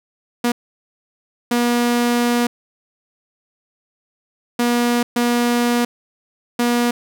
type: tone bursts at uneven times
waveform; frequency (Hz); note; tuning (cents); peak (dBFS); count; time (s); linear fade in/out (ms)
sawtooth; 240; B3; -49; -11; 5; 0.44-0.52 / 1.51-2.47 / 4.59-5.03 / 5.16-5.85 / 6.59-6.91; 5
effects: none